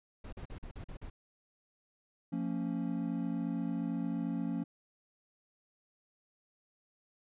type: noise bursts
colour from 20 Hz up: brown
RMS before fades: -44 dBFS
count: 7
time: 0.24-1.1 s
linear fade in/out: 5 ms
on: 86 ms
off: 43 ms
type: chord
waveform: triangle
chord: Bb minor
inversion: second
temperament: equal with one note detuned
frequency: 174.61 / 228.5 / 277.2 Hz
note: F3 / Bb3 / Db4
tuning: 0 / -34 / 0 cents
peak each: -35 dBFS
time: 2.32-4.64 s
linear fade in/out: 10 ms
effects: resampled to 8000 Hz